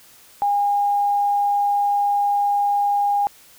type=tone; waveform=sine; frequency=813 Hz; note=G#5; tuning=37 cents flat; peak=-16 dBFS; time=0.42-3.27 s; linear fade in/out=0 ms; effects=white hiss -49 dBFS RMS until 3.58 s